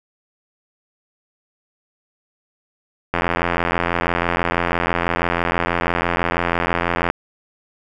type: click train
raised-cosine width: 0.5 ms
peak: -3 dBFS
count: 342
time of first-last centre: 3.14-7.101 s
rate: 86.1 Hz
effects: none